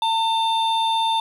triangle tone pair together, 900 / 3584 Hz, A5 / A7, +39 / +31 cents, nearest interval 2 octaves, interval 2392 cents, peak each -17 / -23 dBFS, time 0.02-1.2 s, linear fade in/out 2 ms, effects none

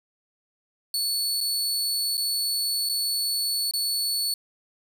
sawtooth tone with dropouts, 4435 Hz, C#8, in tune, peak -21 dBFS, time 0.94-4.34 s, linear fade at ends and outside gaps 2 ms, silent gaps 1.406-1.41 / 2.171-2.177 / 2.89-2.895 / 3.711-3.736 s, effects none

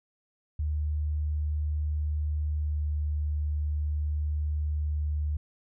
sine tone with pitch glide, 75.4 to 74.97 Hz, D2 to D2, +46 to +36 cents, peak -26 dBFS, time 0.59-5.37 s, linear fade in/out 5 ms, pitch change -10 cents, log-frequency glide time 2.6-2.84 s, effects none

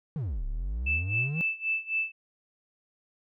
triangle exponential two-way sweep, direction down then up, 171.8 to 32.7 to 171.8 Hz, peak -27 dBFS, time 0.16-1.41 s, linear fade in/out 0 ms, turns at 0.45 s
sine tone with tremolo, 2637 Hz, E7, in tune, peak -24 dBFS, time 0.86-2.12 s, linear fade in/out 10 ms, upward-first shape sine, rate 3.8 Hz, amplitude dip 90%
effects none

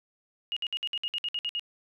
sine tone bursts, 2865 Hz, F7, 44 cents sharp, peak -28 dBFS, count 11, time 0.52-1.595 s, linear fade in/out 0 ms, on 45 ms, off 58 ms, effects none

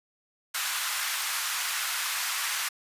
pink high-pass noise, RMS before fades -30 dBFS, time 0.54-2.69 s, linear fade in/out 10 ms, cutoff 1100 Hz, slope 24 dB/octave, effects resampled to 32000 Hz

